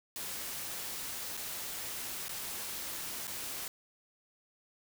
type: noise with dropouts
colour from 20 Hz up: white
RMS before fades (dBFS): -40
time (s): 0.16-3.68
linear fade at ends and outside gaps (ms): 1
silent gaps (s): 1.369-1.374 / 2.283-2.292 / 3.27-3.277
effects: none